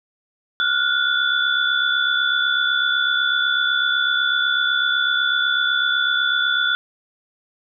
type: tone cluster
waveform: sine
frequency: 1407 / 1475 / 3464 Hz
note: F6 / F#6 / A7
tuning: +12 / -6 / -28 cents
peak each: -21 dBFS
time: 0.6-6.75 s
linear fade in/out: 0 ms
effects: none